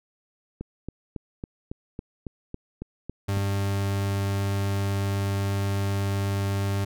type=click train; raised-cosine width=3 ms; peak=-20 dBFS; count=11; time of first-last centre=0.61-3.372 s; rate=3.62 Hz
type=tone; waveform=40% pulse; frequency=99.1 Hz; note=G2; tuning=19 cents sharp; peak=-23 dBFS; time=3.28-6.85 s; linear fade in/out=10 ms
effects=none